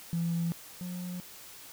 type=tone pair in turn; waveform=triangle; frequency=168.7 / 179.07 Hz; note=E3 / F3; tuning=+40 / +44 cents; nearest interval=minor second; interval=104 cents; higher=second; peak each=-24 / -33 dBFS; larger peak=first; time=0.13-0.52 / 0.81-1.2 s; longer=neither; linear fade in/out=0 ms; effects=tanh soft clip ceiling -25 dBFS + white hiss -49 dBFS RMS until 1.72 s